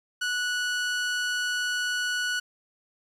sawtooth tone, 1473 Hz, F#6, 8 cents flat, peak -22 dBFS, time 0.21-2.4 s, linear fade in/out 10 ms, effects low-pass 8000 Hz 12 dB/octave + 9-bit

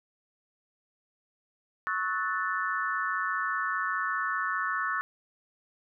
sine chord, F# minor seventh, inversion second, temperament equal with one note detuned, 1108.7 / 1295.1 / 1480 / 1760 Hz, C#6 / E6 / F#6 / A6, 0 / -31 / 0 / 0 cents, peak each -33 dBFS, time 1.87-5.01 s, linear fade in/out 0 ms, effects none

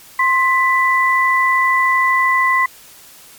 sine tone pair together, 1053 / 1985.7 Hz, C6 / B6, +11 / +9 cents, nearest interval major seventh, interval 1098 cents, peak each -14 dBFS, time 0.19-2.66 s, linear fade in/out 5 ms, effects white hiss -42 dBFS RMS until 3.38 s + MP3 96 kbps

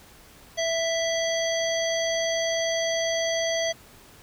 harmonic tone with a mistuned harmonic, 659.3 Hz, E5, in tune, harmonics 1 / 3 / 5 / 7 / 9, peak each -25 / -31 / -32 / -36 / -33 dBFS, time 0.57-3.73 s, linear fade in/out 20 ms, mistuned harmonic 9, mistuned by +40 cents, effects pink hiss -51 dBFS RMS until 4.22 s

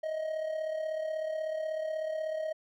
triangle tone with amplitude modulation, 629 Hz, D#5, 19 cents sharp, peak -27 dBFS, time 0.03-2.53 s, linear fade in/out 10 ms, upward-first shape sine, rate 36.3 Hz, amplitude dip 55%, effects none

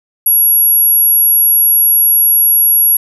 sine tone, 11310 Hz, F9, 21 cents sharp, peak -6 dBFS, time 0.26-2.97 s, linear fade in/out 5 ms, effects none

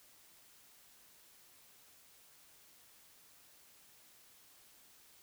silence, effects white hiss -63 dBFS RMS until 5.22 s

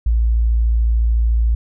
sine tone, 56.9 Hz, A#1, 41 cents flat, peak -12 dBFS, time 0.06-1.55 s, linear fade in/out 5 ms, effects none

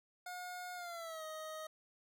25% pulse tone with pitch glide, 720 to 626.8 Hz, F#5 to D#5, -47 to +13 cents, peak -40 dBFS, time 0.26-1.67 s, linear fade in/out 5 ms, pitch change -240 cents, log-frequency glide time 0.75-1.24 s, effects none

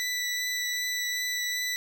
20% pulse tone with vibrato, 1975.5 Hz, B6, in tune, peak -23 dBFS, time 0-1.76 s, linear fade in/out 0 ms, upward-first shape triangle, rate 2.6 Hz, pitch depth 10 cents each way, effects none

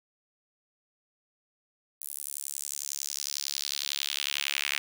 sawtooth tone with high-pass filter sweep, 71 Hz, C#2, 42 cents sharp, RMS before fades -34 dBFS, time 2.01-4.78 s, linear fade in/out 0 ms, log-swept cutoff 11000 to 2300 Hz, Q 2.2, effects none

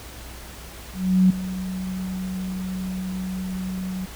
sine tone with ADSR envelope, 185.9 Hz, F#3, 8 cents sharp, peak -11 dBFS, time 0.93-4.06 s, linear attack 370 ms, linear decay 7 ms, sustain -15 dB, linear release 13 ms, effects added 60 Hz sine -41 dBFS peak until 4.15 s + pink hiss -41 dBFS RMS until 4.15 s

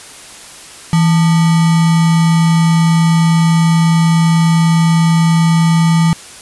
sine tone with sample-and-hold, 164.81 Hz, E3, in tune, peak -7 dBFS, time 0.93-6.13 s, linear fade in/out 0 ms, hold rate 1050 Hz, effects white hiss -34 dBFS RMS until 6.41 s + resampled to 24000 Hz

